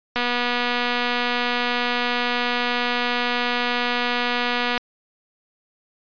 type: click train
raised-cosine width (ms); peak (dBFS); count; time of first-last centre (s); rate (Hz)
0.3; -7; 1123; 0.16-4.777; 243
effects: resampled to 11025 Hz